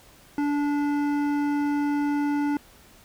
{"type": "tone with hard clipping", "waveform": "triangle", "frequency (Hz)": 290, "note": "D4", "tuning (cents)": -22, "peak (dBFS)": -24, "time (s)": [0.38, 2.57], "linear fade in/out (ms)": 2, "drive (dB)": 16, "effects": ["pink hiss -53 dBFS RMS until 3.04 s"]}